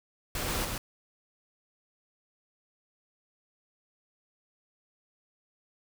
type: noise with echo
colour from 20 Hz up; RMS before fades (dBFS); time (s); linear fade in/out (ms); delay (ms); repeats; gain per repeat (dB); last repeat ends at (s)
pink; -33; 0.35-0.65; 2; 130; 1; -2; 0.78
effects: none